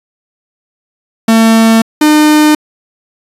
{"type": "tone pair in turn", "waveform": "45% pulse", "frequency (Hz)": [225.1, 303.4], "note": ["A3", "D#4"], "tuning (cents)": [40, -44], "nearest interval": "perfect fourth", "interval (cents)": 516, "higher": "second", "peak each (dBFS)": -4, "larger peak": "neither", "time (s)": [[1.28, 1.82], [2.01, 2.55]], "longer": "neither", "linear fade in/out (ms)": 5, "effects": ["resampled to 32000 Hz"]}